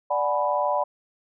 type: chord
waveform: sine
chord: G# half-diminished seventh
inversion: second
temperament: equal with one note detuned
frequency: 587.3 / 740 / 842.2 / 987.8 Hz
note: D5 / F#5 / G#5 / B5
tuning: 0 / 0 / +24 / 0 cents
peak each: -25 / -28 / -29 / -25 dBFS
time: 0.1-0.84 s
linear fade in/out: 10 ms
effects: none